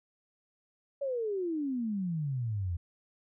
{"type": "exponential sweep", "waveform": "sine", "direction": "down", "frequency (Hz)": [572, 82.41], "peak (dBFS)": -30, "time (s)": [1.01, 2.77], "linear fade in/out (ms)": 10, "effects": []}